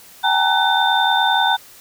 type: tone cluster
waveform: sine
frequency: 770 / 840 / 927 / 1500 / 3587 Hz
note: G5 / G#5 / A#5 / F#6 / A7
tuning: -31 / +19 / -10 / +23 / +33 cents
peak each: -20 dBFS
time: 0.23-1.57 s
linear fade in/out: 20 ms
effects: white hiss -44 dBFS RMS until 1.8 s